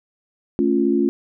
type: chord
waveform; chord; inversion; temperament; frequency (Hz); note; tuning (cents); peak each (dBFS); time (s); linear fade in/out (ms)
sine; A augmented; none; equal; 220 / 277.2 / 349.2; A3 / C#4 / E#4; 0 / 0 / 0; -21 / -19 / -19; 0.59-1.09; 0
effects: none